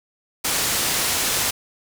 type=low-pass noise; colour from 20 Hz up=white; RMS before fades=-22 dBFS; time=0.44-1.51 s; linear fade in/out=10 ms; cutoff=11000 Hz; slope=12 dB/octave; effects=none